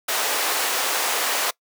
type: high-pass noise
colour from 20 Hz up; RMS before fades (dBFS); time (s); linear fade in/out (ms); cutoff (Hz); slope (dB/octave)
pink; -23; 0.08-1.51; 10; 570; 12
effects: noise-tail reverb RT60 0.1 s tail -23 dB re dry + high-pass 300 Hz 12 dB/octave

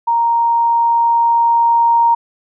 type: tone with level ramp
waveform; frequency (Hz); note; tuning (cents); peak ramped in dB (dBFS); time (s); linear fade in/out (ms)
sine; 932.3; A#5; 0; -11 to -8; 0.07-2.15; 10
effects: none

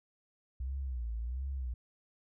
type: tone with vibrato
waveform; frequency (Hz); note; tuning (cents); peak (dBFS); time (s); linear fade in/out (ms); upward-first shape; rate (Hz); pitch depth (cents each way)
sine; 61.74; B1; 0; -34; 0.6-1.74; 5; sine; 1.4; 170
effects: none

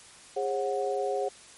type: tone cluster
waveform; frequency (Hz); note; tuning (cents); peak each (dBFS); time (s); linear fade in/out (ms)
sine; 408.7 / 540 / 736; G#4 / C#5 / F#5; -28 / -45 / -9; -30 / -31 / -32; 0.36-1.29; 10
effects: white hiss -51 dBFS RMS until 1.57 s + MP3 48 kbps

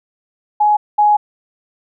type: tone pair in turn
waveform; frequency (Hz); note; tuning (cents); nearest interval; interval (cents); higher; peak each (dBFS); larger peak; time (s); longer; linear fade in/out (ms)
sine; 839 / 836; G#5 / G#5; +17 / +11; unison; 6; first; -9 / -8; second; 0.6-0.77 / 0.98-1.17; second; 10
effects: none

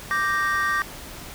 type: chord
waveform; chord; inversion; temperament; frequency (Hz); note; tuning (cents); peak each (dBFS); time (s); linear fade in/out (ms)
triangle; G minor; second; equal; 1174.7 / 1568 / 1864.7; D6 / G6 / Bb6; 0 / 0 / 0; -22 / -24 / -23; 0.11-0.82; 0
effects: tanh soft clip ceiling -10 dBFS + pink hiss -39 dBFS RMS until 1.34 s

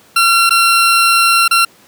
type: tone with dropouts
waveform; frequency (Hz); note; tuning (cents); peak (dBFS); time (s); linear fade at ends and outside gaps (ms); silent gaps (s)
20% pulse; 1365; F6; -40; -3; 0.16-1.65; 5; 0.495-0.506 / 1.48-1.51
effects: pink hiss -46 dBFS RMS until 1.87 s + high-pass 150 Hz 12 dB/octave

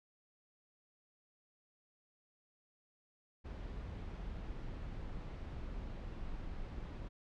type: noise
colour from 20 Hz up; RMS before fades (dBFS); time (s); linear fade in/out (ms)
brown; -44; 3.44-7.09; 20
effects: low-pass 4000 Hz 12 dB/octave

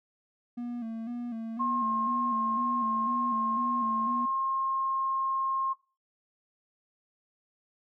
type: tone with vibrato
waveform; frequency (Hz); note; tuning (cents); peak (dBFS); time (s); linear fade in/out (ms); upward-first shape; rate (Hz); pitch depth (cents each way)
triangle; 233.1; A#3; 0; -31; 0.57-4.26; 10; square; 2; 56
type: tone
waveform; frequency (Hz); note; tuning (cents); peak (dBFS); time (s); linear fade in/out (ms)
sine; 1069; C6; +37; -26; 1.59-5.74; 20
effects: noise-tail reverb RT60 0.3 s tail -18 dB re dry

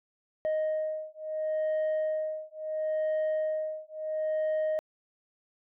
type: beating tone pair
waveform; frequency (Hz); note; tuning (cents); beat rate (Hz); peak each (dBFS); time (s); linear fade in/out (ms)
sine; 622.3 / 623.03; D#5 / D#5; 0 / +2; 0.73; -29; 0.45-4.79; 0
effects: tanh soft clip ceiling -25 dBFS

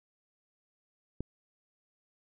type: click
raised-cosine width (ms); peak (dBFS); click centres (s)
3; -22; 1.206
effects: none

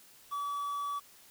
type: tone with quantisation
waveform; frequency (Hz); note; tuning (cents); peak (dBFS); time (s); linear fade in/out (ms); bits
triangle; 1145; D6; -44; -31; 0.31-1; 20; 9
effects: white hiss -58 dBFS RMS until 1.3 s

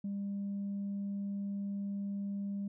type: tone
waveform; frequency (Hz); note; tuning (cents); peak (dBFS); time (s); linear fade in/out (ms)
sine; 200; G3; +35; -33; 0.04-2.68; 5
effects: tanh soft clip ceiling -32 dBFS

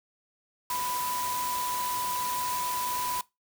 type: tone in noise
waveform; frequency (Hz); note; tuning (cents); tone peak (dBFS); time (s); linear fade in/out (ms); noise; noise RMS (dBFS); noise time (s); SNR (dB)
sine; 991; B5; +6; -30; 0.7-3.21; 2; white; -35; 0.7-3.21; +2
effects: noise-tail reverb RT60 0.2 s tail -20 dB re dry

